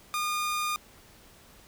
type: tone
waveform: sawtooth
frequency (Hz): 1217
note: D#6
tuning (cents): -39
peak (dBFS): -24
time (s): 0.14-0.76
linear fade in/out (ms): 0
effects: pink hiss -55 dBFS RMS until 1.67 s